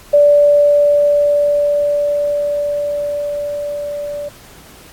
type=tone with level ramp; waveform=sine; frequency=582 Hz; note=D5; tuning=16 cents flat; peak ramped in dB=-5 to -21 dBFS; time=0.13-4.29 s; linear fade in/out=10 ms; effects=pink hiss -41 dBFS RMS until 4.92 s + AAC 64 kbps